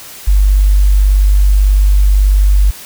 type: tone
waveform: sine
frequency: 49.13 Hz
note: G1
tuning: 5 cents sharp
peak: -5 dBFS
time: 0.27-2.71 s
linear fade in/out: 10 ms
effects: white hiss -32 dBFS RMS until 2.85 s